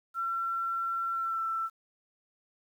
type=tone with pitch glide; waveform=sine; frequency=1355 to 1334.8 Hz; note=E6 to E6; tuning=+47 to +21 cents; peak=-29 dBFS; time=0.14-1.7 s; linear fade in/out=50 ms; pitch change=-26 cents; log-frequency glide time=1.13-1.43 s; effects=10-bit